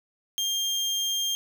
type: tone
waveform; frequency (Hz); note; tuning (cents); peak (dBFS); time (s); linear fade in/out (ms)
30% pulse; 3201; G7; +36; -22; 0.38-1.35; 0
effects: none